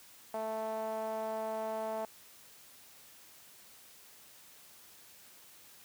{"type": "tone with band-pass filter", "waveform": "sawtooth", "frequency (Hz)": 220, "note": "A3", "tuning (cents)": 0, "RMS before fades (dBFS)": -37, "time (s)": [0.34, 2.05], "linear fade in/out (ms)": 0, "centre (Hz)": 740, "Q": 4.9, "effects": ["white hiss -57 dBFS RMS until 5.84 s", "high-pass 60 Hz 12 dB/octave"]}